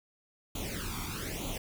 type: noise with flanger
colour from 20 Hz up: pink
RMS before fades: -37 dBFS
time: 0.55-1.58 s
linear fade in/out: 5 ms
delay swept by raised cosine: 0.29 to 0.89 ms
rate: 1.1 Hz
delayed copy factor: +0.8
effects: none

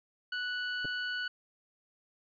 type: tone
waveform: sawtooth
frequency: 1480 Hz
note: F#6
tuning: in tune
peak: -29 dBFS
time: 0.32-1.28 s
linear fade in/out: 5 ms
type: clicks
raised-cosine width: 2 ms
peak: -30 dBFS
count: 2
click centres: 0.847 / 0.854 s
effects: resampled to 11025 Hz

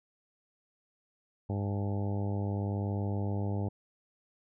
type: harmonic tone with a mistuned harmonic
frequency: 100.8 Hz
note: G2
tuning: 49 cents sharp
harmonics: 1 / 2 / 3 / 4 / 5 / 6 / 7 / 8 / 9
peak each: -31 / -37 / -41 / -43 / -45 / -47 / -48 / -49 / -50 dBFS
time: 1.49-3.69 s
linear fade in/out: 10 ms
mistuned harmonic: 9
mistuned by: -65 cents
effects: none

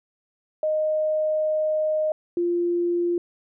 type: tone pair in turn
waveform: sine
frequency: 619 / 347.4 Hz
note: D#5 / F4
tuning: -9 / -9 cents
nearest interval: minor seventh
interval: 1000 cents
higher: first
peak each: -20 dBFS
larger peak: neither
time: 0.63-2.12 / 2.37-3.18 s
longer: first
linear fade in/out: 2 ms
effects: none

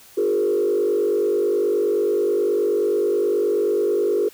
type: tone with frequency modulation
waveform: sine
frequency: 411.8 Hz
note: G#4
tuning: 15 cents flat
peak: -16 dBFS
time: 0.17-4.29 s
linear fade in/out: 10 ms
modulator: 49.4 Hz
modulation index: 1.2
effects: tanh soft clip ceiling -12 dBFS + white hiss -48 dBFS RMS until 4.33 s

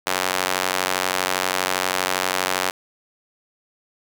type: tone with high-pass filter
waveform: square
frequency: 46.25 Hz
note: F#1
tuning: in tune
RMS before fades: -23 dBFS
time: 0.06-2.71 s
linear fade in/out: 10 ms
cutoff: 770 Hz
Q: 0.65
effects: none

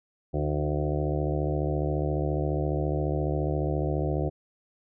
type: harmonic tone with a mistuned harmonic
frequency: 74.5 Hz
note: D2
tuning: 25 cents sharp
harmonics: 1 / 2 / 4 / 5 / 6 / 7 / 8 / 9 / 10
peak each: -30 / -29 / -34 / -33 / -39 / -35 / -40 / -37 / -41 dBFS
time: 0.33-4.3 s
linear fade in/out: 20 ms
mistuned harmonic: 4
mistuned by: +27 cents
effects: none

